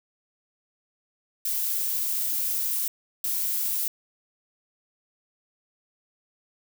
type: noise bursts at uneven times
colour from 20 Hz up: violet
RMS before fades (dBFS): -27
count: 2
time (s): 1.45-2.88 / 3.24-3.88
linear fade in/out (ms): 2
effects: none